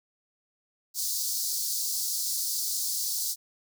pink high-pass noise, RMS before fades -30 dBFS, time 0.94-3.36 s, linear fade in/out 50 ms, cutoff 4400 Hz, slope 48 dB/octave, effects none

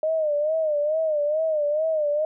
sine tone with vibrato, 613 Hz, D#5, 26 cents flat, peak -20 dBFS, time 0.03-2.25 s, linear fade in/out 2 ms, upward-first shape sine, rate 2.3 Hz, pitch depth 89 cents each way, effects none

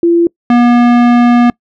sine / square tone pair in turn, 340.4 / 240.7 Hz, F4 / B3, -44 / -44 cents, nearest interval tritone, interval 600 cents, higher first, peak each -5 dBFS, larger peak neither, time 0.03-0.27 / 0.5-1.5 s, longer second, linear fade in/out 2 ms, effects noise-tail reverb RT60 0.1 s tail -25 dB re dry + low-pass 2000 Hz 12 dB/octave

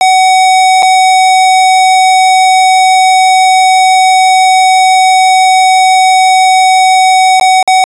square tone with dropouts, 751 Hz, F#5, 26 cents sharp, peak -4 dBFS, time 0.01-7.84 s, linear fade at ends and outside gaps 1 ms, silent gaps 0.824-0.829 / 7.398-7.411 / 7.628-7.676 s, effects resampled to 22050 Hz

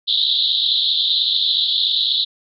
pink band-pass noise, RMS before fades -18 dBFS, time 0.07-2.25 s, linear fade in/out 20 ms, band 3400 to 4100 Hz, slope 96 dB/octave, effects none

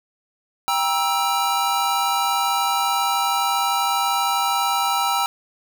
square chord, E diminished, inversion first, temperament just, 791.1 / 949.3 / 1318.5 Hz, G5 / Bb5 / E6, +16 / +31 / 0 cents, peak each -24 dBFS, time 0.68-5.26 s, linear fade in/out 0 ms, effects none

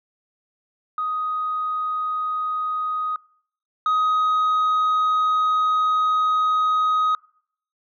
sine tone pair in turn, 1250 / 1256.5 Hz, D#6 / D#6, +8 / +17 cents, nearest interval unison, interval 9 cents, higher second, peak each -21 / -14 dBFS, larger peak second, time 0.98-3.16 / 3.86-7.15 s, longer second, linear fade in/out 2 ms, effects noise-tail reverb RT60 0.6 s tail -26 dB re dry + tanh soft clip ceiling -16 dBFS

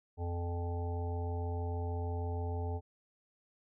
harmonic tone, 86.4 Hz, F2, 18 cents flat, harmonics 1 / 3 / 5 / 7 / 9 / 10, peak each -34 / -47 / -43 / -50 / -46 / -50 dBFS, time 0.17-2.81 s, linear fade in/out 50 ms, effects none

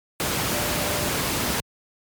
sine tone in noise, 592 Hz, D5, 14 cents sharp, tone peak -32 dBFS, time 0.53-1.08 s, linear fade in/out 0 ms, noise pink, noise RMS -24 dBFS, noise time 0.2-1.6 s, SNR -11 dB, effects high-pass 80 Hz 12 dB/octave + MP3 96 kbps

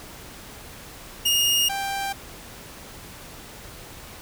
sawtooth tone pair in turn, 2846 / 788.1 Hz, F7 / G5, +32 / +9 cents, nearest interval octave + minor seventh, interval 2223 cents, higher first, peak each -15 / -22 dBFS, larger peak first, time 1.25-1.69 / 1.69-2.13 s, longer neither, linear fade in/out 10 ms, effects pink hiss -42 dBFS RMS until 4.21 s

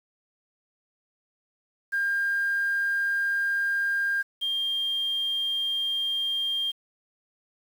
sine tone pair in turn, 1604 / 3200 Hz, G6 / G7, +39 / +35 cents, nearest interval octave, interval 1196 cents, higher second, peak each -22 / -24 dBFS, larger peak first, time 1.92-4.23 / 4.41-6.72 s, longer neither, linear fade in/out 20 ms, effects tanh soft clip ceiling -19 dBFS + 8-bit

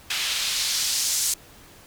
white noise with band-pass filter sweep, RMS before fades -25 dBFS, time 0.1-1.34 s, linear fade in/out 5 ms, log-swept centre 2800 to 7300 Hz, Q 1.3, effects pink hiss -49 dBFS RMS until 1.86 s

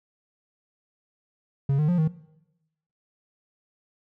triangle tone with pitch steps, 138.3 / 151.6 / 176.9 / 157.8 Hz, C#3 / D#3 / F3 / D#3, -4 / -45 / +23 / +25 cents, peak -17 dBFS, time 1.69-2.078 s, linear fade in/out 5 ms, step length 97 ms, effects noise-tail reverb RT60 0.9 s tail -19 dB re dry

